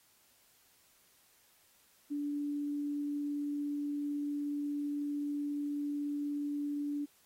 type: tone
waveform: sine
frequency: 290 Hz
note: D4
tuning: 22 cents flat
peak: -33 dBFS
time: 2.1-7.06 s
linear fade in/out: 20 ms
effects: white hiss -67 dBFS RMS until 7.25 s + AAC 48 kbps